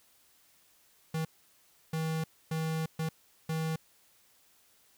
square tone bursts at uneven times, 159.9 Hz, D#3, 48 cents sharp, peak -31 dBFS, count 5, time 1.14-1.25 / 1.93-2.24 / 2.51-2.86 / 2.99-3.09 / 3.49-3.76 s, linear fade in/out 5 ms, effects white hiss -65 dBFS RMS until 4.97 s

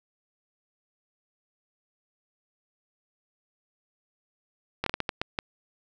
slowing click train, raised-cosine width 0.3 ms, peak -11 dBFS, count 8, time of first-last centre 4.84-5.389 s, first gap 23 ms, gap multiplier 1.4, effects none

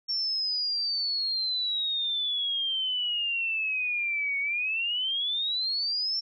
sine exponential two-way sweep, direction down then up, 5470 to 2217 to 5470 Hz, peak -26 dBFS, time 0.08-6.21 s, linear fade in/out 20 ms, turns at 4.39 s, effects none

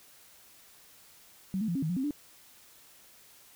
sine tone with pitch steps, 190.5 / 219.7 / 171.7 / 271.4 / 157.7 / 178.6 / 263.7 / 293 Hz, G3 / A3 / F3 / C#4 / D#3 / F3 / C4 / D4, -49 / -2 / -29 / -36 / +24 / +39 / +14 / -4 cents, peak -28 dBFS, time 1.54-2.108 s, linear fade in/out 0 ms, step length 71 ms, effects white hiss -57 dBFS RMS until 3.55 s

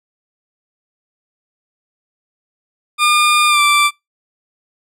20% pulse tone with pitch glide, 1208 to 1172.3 Hz, D6 to D6, +48 to -3 cents, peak -5 dBFS, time 2.98-3.91 s, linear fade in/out 50 ms, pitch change -51 cents, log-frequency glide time 3.48-3.6 s, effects noise-tail reverb RT60 0.2 s tail -26 dB re dry + low-pass 12000 Hz 12 dB/octave

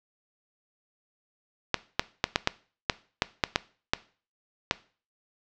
clicks, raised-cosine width 0.2 ms, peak -3 dBFS, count 11, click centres 1.743 / 1.995 / 2.241 / 2.359 / 2.474 / 2.898 / 3.221 / 3.438 / 3.559 / 3.935 / 4.711 s, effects noise-tail reverb RT60 0.4 s tail -19 dB re dry + low-pass 5000 Hz 12 dB/octave

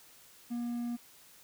triangle tone, 238.7 Hz, A#3, 41 cents sharp, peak -31 dBFS, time 0.5-0.97 s, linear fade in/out 20 ms, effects white hiss -58 dBFS RMS until 1.43 s

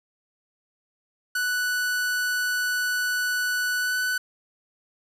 45% pulse tone with pitch glide, 1483 to 1495.9 Hz, F#6 to F#6, +4 to +19 cents, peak -23 dBFS, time 1.35-4.18 s, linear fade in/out 5 ms, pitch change +15 cents, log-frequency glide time 3.78-3.96 s, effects none

